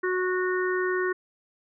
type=harmonic tone; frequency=367.4 Hz; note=F#4; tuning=12 cents flat; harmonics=1 / 3 / 4 / 5; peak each=-25 / -33 / -32 / -32 dBFS; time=0.03-1.13 s; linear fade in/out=10 ms; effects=none